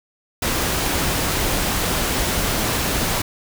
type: noise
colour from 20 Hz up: pink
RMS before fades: -21 dBFS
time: 0.42-3.22 s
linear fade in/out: 5 ms
effects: none